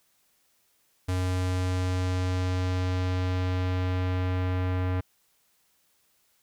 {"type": "tone with low-pass filter sweep", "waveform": "square", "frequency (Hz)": 91.7, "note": "F#2", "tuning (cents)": -15, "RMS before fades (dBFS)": -27, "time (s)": [1.08, 5.01], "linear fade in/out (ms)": 10, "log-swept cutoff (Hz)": [11000, 2100], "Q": 0.88, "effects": ["white hiss -68 dBFS RMS until 6.42 s"]}